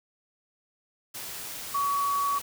sine tone in noise, 1129 Hz, C#6, 31 cents sharp, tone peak -24 dBFS, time 1.74-2.39 s, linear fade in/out 10 ms, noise white, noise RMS -38 dBFS, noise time 1.14-2.42 s, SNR +11 dB, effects none

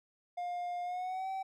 triangle tone with pitch glide, 708 to 767.6 Hz, F5 to G5, +23 to -37 cents, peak -33 dBFS, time 0.37-1.43 s, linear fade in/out 10 ms, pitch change +140 cents, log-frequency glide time 0.83-1.29 s, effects none

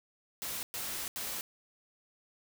white noise bursts at uneven times, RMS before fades -38 dBFS, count 3, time 0.42-0.63 / 0.74-1.08 / 1.16-1.41 s, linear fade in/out 0 ms, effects none

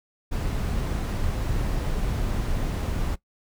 brown noise, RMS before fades -26 dBFS, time 0.31-3.16 s, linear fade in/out 20 ms, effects noise-tail reverb RT60 0.1 s tail -19 dB re dry

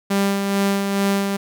sawtooth tone with tremolo, 198.2 Hz, G3, 19 cents sharp, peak -12 dBFS, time 0.1-1.37 s, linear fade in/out 10 ms, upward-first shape sine, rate 2.3 Hz, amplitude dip 40%, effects none

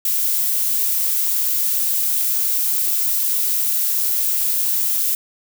violet noise, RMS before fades -19 dBFS, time 0.05-5.15 s, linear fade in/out 2 ms, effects none

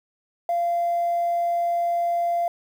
sine tone, 690 Hz, F5, 21 cents flat, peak -19 dBFS, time 0.49-2.48 s, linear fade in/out 2 ms, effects tanh soft clip ceiling -16 dBFS + 8-bit

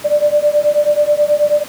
sine beating tone pair, 587.3 / 596.6 Hz, D5 / D5, 0 / +27 cents, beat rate 9.3 Hz, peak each -13 dBFS, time 0.04-1.64 s, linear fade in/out 20 ms, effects pink hiss -33 dBFS RMS until 1.68 s + high-pass 150 Hz 12 dB/octave

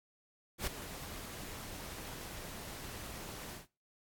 pink noise with ADSR envelope, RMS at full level -34 dBFS, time 0.58-3.67 s, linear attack 92 ms, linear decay 5 ms, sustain -12 dB, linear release 140 ms, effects noise-tail reverb RT60 0.3 s tail -21 dB re dry + AAC 64 kbps

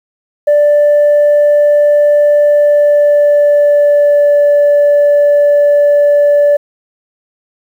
sine tone with pitch glide, 587.3 to 580.6 Hz, D5 to D5, 0 to -20 cents, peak -3 dBFS, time 0.47-6.57 s, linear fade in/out 10 ms, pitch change -20 cents, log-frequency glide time 2.43-4.37 s, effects tanh soft clip ceiling -3 dBFS + 7-bit

